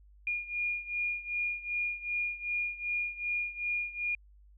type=beating tone pair; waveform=sine; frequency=2426 / 2428.6 Hz; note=D#7 / D#7; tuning=-44 / -43 cents; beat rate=2.6 Hz; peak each=-33 / -36 dBFS; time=0.27-4.15 s; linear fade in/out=2 ms; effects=added 50 Hz sine -55 dBFS peak until 4.57 s